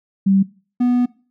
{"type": "tone pair in turn", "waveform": ["sine", "triangle"], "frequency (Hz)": [194.3, 245.8], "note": ["G3", "B3"], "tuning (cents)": [-15, -8], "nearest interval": "major third", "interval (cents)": 407, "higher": "second", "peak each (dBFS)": -11, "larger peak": "neither", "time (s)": [[0.26, 0.43], [0.8, 1.06]], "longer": "second", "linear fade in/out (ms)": 10, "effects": ["noise-tail reverb RT60 0.4 s tail -21 dB re dry"]}